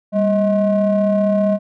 triangle ring-modulated tone, 216.3 Hz, A3, 29 cents flat, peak -8 dBFS, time 0.12-1.59 s, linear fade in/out 50 ms, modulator 415 Hz, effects none

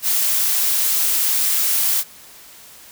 blue noise, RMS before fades -18 dBFS, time 0.02-2.04 s, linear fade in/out 50 ms, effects white hiss -43 dBFS RMS until 2.91 s

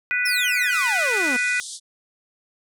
harmonic tone, 493.9 Hz, B4, in tune, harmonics 3 / 4 / 5, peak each -24 / -24 / -24 dBFS, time 0.11-1.6 s, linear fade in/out 0 ms
sawtooth exponential sweep, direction down, 5600 to 233.1 Hz, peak -21 dBFS, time 0.25-1.37 s, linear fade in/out 10 ms
white band-pass noise, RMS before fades -35 dBFS, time 0.7-1.8 s, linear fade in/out 50 ms, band 3300 to 10000 Hz, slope 96 dB/octave
effects none

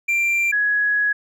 triangle / sine tone pair in turn, 2367 / 1673.7 Hz, D7 / G#6, +13 / +13 cents, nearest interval tritone, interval 600 cents, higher first, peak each -15 / -16 dBFS, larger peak first, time 0.08-0.52 / 0.52-1.13 s, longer second, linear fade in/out 10 ms, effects none

